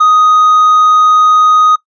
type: tone with hard clipping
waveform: sine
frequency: 1248 Hz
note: D#6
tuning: 5 cents sharp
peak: -5 dBFS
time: 0-1.76 s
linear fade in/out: 10 ms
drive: 2 dB
effects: noise-tail reverb RT60 0.1 s tail -20 dB re dry + resampled to 22050 Hz